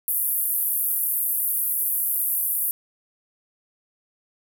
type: band-pass noise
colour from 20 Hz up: pink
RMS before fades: -24 dBFS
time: 0.08-2.71 s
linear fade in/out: 0 ms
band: 11000 to 15000 Hz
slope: 48 dB/octave
effects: none